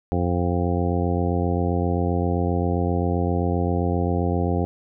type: harmonic tone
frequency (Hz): 87.6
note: F2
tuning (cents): +6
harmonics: 1 / 2 / 3 / 4 / 5 / 6 / 8 / 9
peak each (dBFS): -23 / -26 / -28 / -29 / -30 / -31 / -32 / -33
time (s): 0.12-4.65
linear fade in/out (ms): 0
effects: none